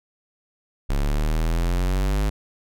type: exponential sweep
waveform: square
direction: up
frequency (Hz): 34.29 to 51.91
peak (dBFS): -20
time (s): 0.89-2.3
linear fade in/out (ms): 10
effects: none